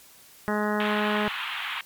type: harmonic tone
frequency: 210 Hz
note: G#3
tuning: 19 cents sharp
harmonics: 1 / 2 / 3 / 4 / 5 / 6 / 7 / 8 / 9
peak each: -27 / -30 / -32 / -33 / -34 / -35 / -35 / -36 / -37 dBFS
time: 0.48-1.28 s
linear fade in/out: 0 ms
type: band-pass noise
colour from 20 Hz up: white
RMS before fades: -32 dBFS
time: 0.8-1.81 s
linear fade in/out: 2 ms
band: 850 to 3400 Hz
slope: 48 dB/octave
effects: white hiss -52 dBFS RMS until 1.85 s + MP3 96 kbps